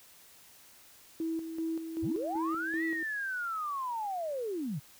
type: tone with tremolo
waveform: sine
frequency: 325.4 Hz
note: E4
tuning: 22 cents flat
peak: -30 dBFS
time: 1.2-3.03 s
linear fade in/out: 2 ms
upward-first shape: square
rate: 2.6 Hz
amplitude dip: 55%
type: linear two-way sweep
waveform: sine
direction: up then down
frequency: 55.8 to 1975.5 to 122.7 Hz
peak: -32 dBFS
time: 2.02-4.8 s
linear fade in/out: 20 ms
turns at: 2.84 s
effects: tanh soft clip ceiling -22 dBFS + white hiss -57 dBFS RMS until 4.99 s